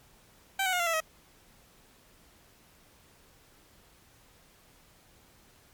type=tone with pitch steps; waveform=15% pulse; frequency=776 / 745.7 / 716.5 / 688.5 / 661.6 / 635.8 Hz; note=G5 / F#5 / F5 / F5 / E5 / D#5; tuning=-18 / +13 / +44 / -25 / +6 / +37 cents; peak=-20 dBFS; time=0.59-1.004 s; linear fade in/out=5 ms; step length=69 ms; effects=pink hiss -60 dBFS RMS until 5.73 s + MP3 96 kbps